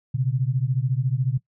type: beating tone pair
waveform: sine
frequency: 123.47 / 137.47 Hz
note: B2 / C#3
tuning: 0 / -14 cents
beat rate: 14 Hz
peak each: -23 dBFS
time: 0.14-1.38 s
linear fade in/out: 10 ms
effects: noise-tail reverb RT60 0.1 s tail -18 dB re dry